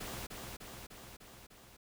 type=noise with echo; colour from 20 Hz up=pink; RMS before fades=-43 dBFS; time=0-0.27 s; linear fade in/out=10 ms; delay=300 ms; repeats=5; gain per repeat=-3 dB; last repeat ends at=1.77 s; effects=none